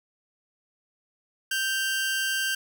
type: tone pair together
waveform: sawtooth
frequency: 1563.6 / 2786 Hz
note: G6 / F7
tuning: -5 / -5 cents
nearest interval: minor seventh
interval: 1000 cents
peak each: -22 / -30 dBFS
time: 1.51-2.55 s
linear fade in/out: 5 ms
effects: none